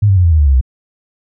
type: tone with pitch steps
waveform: sine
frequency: 103.7 / 96.76 / 90.28 / 84.23 / 78.59 / 73.33 / 68.42 / 63.83 Hz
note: G#2 / G2 / F#2 / E2 / D#2 / D2 / C#2 / C2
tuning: -2 / -22 / -42 / +38 / +18 / -2 / -22 / -42 cents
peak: -6 dBFS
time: 0.02-0.612 s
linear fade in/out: 10 ms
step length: 74 ms
effects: none

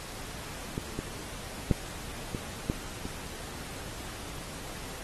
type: clicks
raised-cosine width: 3 ms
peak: -18 / -19 / -10 / -19 / -15 / -24 dBFS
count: 6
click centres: 0.779 / 0.99 / 1.712 / 2.348 / 2.699 / 3.054 s
effects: pink hiss -42 dBFS RMS until 5.03 s + AAC 32 kbps

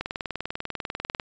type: click train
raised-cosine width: 0.3 ms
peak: -14 dBFS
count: 25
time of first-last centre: 0.01-1.198 s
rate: 20.2 Hz
effects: resampled to 16000 Hz

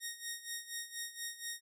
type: tone with tremolo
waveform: 10% pulse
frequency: 1864.7 Hz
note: A#6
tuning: in tune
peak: -29 dBFS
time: 0-1.61 s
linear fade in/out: 50 ms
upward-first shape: sine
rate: 4.2 Hz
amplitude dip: 80%
effects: none

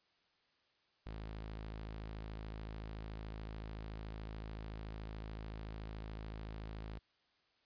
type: tone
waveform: sawtooth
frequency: 53.7 Hz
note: A1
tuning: 41 cents flat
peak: -40 dBFS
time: 1.06-6.99 s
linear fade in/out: 5 ms
effects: white hiss -75 dBFS RMS until 7.65 s + resampled to 11025 Hz

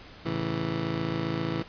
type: chord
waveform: 20% pulse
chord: A major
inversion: none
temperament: just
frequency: 110 / 137.5 / 165 Hz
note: A2 / C#3 / E3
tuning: 0 / -14 / +2 cents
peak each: -30 / -29 / -26 dBFS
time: 0.25-1.63 s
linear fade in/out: 10 ms
effects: pink hiss -48 dBFS RMS until 1.68 s + resampled to 11025 Hz

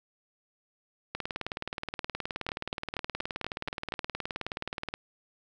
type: two click trains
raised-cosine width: 0.3 ms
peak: -17 / -16 dBFS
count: 73 / 7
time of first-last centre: 1.15-4.939 / 2.49-3.922 s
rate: 19 / 4.19 Hz
effects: none

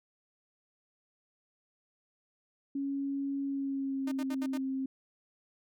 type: tone with pitch glide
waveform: sine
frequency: 277.2 to 265.9 Hz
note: C#4 to C4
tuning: 0 to +28 cents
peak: -31 dBFS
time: 2.75-4.86 s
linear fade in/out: 5 ms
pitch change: -72 cents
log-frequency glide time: 3.44-4.3 s
type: tone bursts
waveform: sawtooth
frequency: 304.3 Hz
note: D#4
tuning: 38 cents flat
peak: -34 dBFS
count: 5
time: 4.07-4.577 s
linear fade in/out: 5 ms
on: 47 ms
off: 68 ms
effects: none

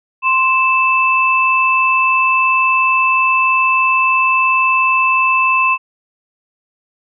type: tone pair together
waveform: sine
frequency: 1046.5 / 2637 Hz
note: C6 / E7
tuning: 0 / 0 cents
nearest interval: octave + major third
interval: 1600 cents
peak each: -13 dBFS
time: 0.22-5.78 s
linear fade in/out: 50 ms
effects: none

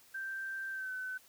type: tone with pitch glide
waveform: sine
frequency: 1568 to 1515.5 Hz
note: G6 to F#6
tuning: 0 to +41 cents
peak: -37 dBFS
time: 0.14-1.18 s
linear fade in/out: 10 ms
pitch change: -59 cents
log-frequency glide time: 0.71-0.92 s
effects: white hiss -62 dBFS RMS until 1.28 s

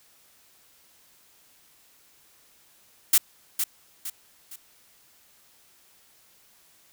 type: noise with echo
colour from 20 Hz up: blue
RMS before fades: -17 dBFS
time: 3.13-3.18 s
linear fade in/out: 5 ms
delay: 460 ms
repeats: 3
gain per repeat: -8 dB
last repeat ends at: 4.56 s
effects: white hiss -59 dBFS RMS until 6.92 s

